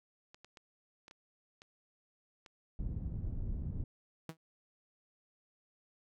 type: clicks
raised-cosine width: 0.2 ms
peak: -36 dBFS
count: 7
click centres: 0.345 / 0.446 / 0.572 / 1.081 / 1.111 / 1.619 / 2.462 s
type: low-pass noise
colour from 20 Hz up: pink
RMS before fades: -38 dBFS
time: 2.79-3.84 s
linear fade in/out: 2 ms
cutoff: 140 Hz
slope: 12 dB/octave
type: tone with exponential decay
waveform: sawtooth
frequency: 161.4 Hz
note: E3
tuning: 36 cents flat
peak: -34 dBFS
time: 4.29-4.37 s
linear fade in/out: 2 ms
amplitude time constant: 16 ms
effects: none